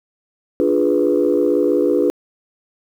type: chord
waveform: sine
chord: D diminished seventh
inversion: none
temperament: equal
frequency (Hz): 293.7 / 349.2 / 415.3 / 493.9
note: D4 / F4 / Ab4 / Cb5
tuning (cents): 0 / 0 / 0 / 0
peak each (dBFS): -18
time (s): 0.6-2.1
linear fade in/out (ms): 0
effects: tanh soft clip ceiling -5 dBFS + 8-bit